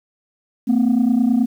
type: tone pair together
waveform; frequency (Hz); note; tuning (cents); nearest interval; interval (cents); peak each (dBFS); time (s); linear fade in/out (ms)
sine; 226.2 / 255.7; A3 / C4; +48 / -40; major second; 212; -14; 0.67-1.46; 20
effects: tanh soft clip ceiling -10 dBFS + 8-bit